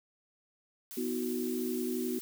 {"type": "noise", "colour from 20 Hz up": "blue", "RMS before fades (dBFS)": -44, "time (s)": [0.91, 2.21], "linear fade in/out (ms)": 0}
{"type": "chord", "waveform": "sine", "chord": "B major", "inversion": "none", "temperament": "equal with one note detuned", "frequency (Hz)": [246.9, 319, 370], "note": ["B3", "D#4", "F#4"], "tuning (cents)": [0, 43, 0], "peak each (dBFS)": [-34, -39, -35], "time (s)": [0.97, 2.19], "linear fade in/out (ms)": 5}
{"effects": []}